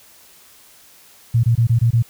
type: tone bursts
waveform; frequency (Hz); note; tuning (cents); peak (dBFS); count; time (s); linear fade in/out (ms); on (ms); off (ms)
sine; 116.54; A#2; 0; -11; 6; 1.34-2.026; 10; 96; 22
effects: white hiss -48 dBFS RMS until 2.09 s